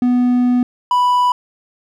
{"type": "tone pair in turn", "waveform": "triangle", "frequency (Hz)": [246.9, 987.6], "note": ["B3", "B5"], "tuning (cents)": [0, 0], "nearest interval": "2 octaves", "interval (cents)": 2400, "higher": "second", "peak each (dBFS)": -9, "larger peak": "neither", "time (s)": [[0.02, 0.63], [0.91, 1.32]], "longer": "first", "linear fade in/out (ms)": 2, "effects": []}